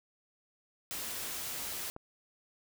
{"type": "noise", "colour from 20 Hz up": "white", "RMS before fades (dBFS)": -39, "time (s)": [0.91, 1.9], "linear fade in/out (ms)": 0}
{"type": "click", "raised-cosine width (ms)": 1, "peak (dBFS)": -30, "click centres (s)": 1.964}
{"effects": []}